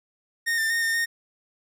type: tone with pitch steps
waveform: 45% pulse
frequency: 1844 / 1791 / 1842 / 1818 / 1843 Hz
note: A#6 / A6 / A#6 / A#6 / A#6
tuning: -19 / +30 / -21 / -44 / -20 cents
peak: -22 dBFS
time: 0.46-1.06 s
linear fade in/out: 20 ms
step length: 120 ms
effects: resampled to 32000 Hz